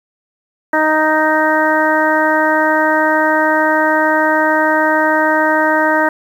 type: harmonic tone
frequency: 311.1 Hz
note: D#4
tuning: in tune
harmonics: 1 / 2 / 3 / 4 / 5 / 6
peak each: -18 / -16 / -16 / -22 / -17 / -19 dBFS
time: 0.73-6.09 s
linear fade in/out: 5 ms
effects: 7-bit